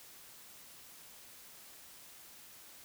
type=silence; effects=white hiss -55 dBFS RMS until 2.84 s